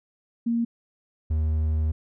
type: tone pair in turn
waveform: sine / triangle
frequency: 233.1 / 77.96 Hz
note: A#3 / D#2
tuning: 0 / +4 cents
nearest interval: octave + perfect fifth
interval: 1896 cents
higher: first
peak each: -21 / -19 dBFS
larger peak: second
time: 0.46-0.65 / 1.3-1.92 s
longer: second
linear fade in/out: 10 ms
effects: none